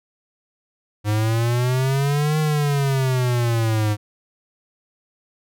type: exponential two-way sweep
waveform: square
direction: up then down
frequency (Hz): 103.83 to 155.56 to 103.83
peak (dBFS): -18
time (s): 1.04-3.97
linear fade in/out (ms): 50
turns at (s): 2.39
effects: none